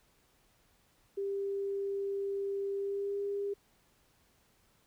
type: tone with pitch glide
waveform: sine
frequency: 396.3 to 402.1 Hz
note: G4 to G4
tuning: +19 to +44 cents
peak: -32 dBFS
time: 1.17-3.54 s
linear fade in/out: 10 ms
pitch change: +25 cents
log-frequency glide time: 2.76-3.2 s
effects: pink hiss -69 dBFS RMS until 4.86 s